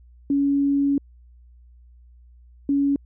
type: tone pair in turn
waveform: sine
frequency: 280.8 / 280.8 Hz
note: C#4 / C#4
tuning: +22 / +22 cents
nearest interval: unison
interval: 0 cents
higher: neither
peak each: -17 dBFS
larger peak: neither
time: 0.3-0.98 / 2.69-2.96 s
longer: first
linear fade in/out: 2 ms
effects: added 60 Hz sine -47 dBFS peak until 3.05 s